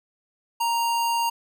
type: tone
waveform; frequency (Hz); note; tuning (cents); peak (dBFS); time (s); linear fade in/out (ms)
square; 932.3; A#5; 0; -22; 0.6-1.3; 10
effects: none